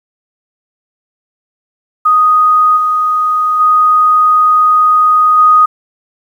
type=tone with level steps; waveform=sine; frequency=1244.5 Hz; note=D#6; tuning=in tune; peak=-5 / -9 / -5 / -3 dBFS; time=2.05-5.66 s; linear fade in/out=10 ms; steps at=2.76 / 3.59 / 5.37 s; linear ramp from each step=20 ms; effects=7-bit